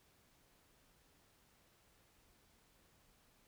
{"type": "silence", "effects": ["pink hiss -71 dBFS RMS until 3.47 s"]}